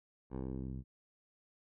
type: tone with low-pass filter sweep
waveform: 10% pulse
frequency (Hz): 65.41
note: C2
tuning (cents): 0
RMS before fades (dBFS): -41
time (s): 0.3-0.84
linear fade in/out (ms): 50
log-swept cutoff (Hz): 880 to 140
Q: 0.91
effects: none